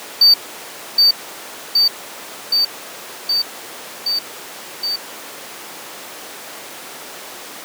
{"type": "tone with echo", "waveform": "triangle", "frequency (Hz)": 4600, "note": "D8", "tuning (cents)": -37, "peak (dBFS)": -5, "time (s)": [0.21, 0.34], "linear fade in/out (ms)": 5, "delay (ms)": 770, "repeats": 6, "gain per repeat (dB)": -2, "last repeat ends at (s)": 4.96, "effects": ["pink hiss -32 dBFS RMS until 7.64 s", "high-pass 400 Hz 12 dB/octave"]}